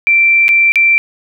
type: tone with dropouts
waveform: sine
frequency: 2349 Hz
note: D7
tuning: in tune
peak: -6 dBFS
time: 0.07-0.98 s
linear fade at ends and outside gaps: 0 ms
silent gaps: 0.482-0.49 / 0.72-0.757 s
effects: none